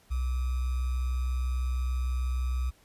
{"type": "tone with sample-and-hold", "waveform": "sine", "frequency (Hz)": 63.2, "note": "B1", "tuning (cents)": 41, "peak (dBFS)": -26, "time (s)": [0.1, 2.71], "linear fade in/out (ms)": 20, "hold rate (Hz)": 1225, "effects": ["pink hiss -62 dBFS RMS until 2.84 s", "resampled to 32000 Hz"]}